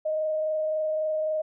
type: tone with frequency modulation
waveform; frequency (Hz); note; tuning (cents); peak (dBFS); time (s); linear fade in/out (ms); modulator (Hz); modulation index
sine; 622.3; D#5; 0; -24; 0.05-1.42; 10; 23.7; 0.27
effects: none